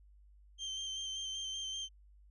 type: tone with vibrato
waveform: 35% pulse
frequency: 3136 Hz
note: G7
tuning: in tune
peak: -36 dBFS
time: 0.58-1.89 s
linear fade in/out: 50 ms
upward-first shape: square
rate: 5.2 Hz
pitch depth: 17 cents each way
effects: added 50 Hz sine -58 dBFS peak until 2.3 s + resampled to 24000 Hz